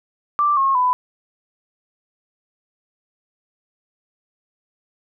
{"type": "tone with pitch steps", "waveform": "sine", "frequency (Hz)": [1174.7, 1083.4, 999.3], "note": ["D6", "C#6", "B5"], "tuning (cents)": [0, -40, 20], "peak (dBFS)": -14, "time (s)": [0.39, 0.93], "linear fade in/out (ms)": 0, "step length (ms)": 180, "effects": []}